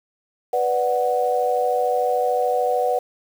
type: chord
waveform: sine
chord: B minor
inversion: none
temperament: equal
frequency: 493.9 / 587.3 / 740 Hz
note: B4 / D5 / F#5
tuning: 0 / 0 / 0 cents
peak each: -21 / -25 / -21 dBFS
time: 0.53-2.99 s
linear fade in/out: 5 ms
effects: 7-bit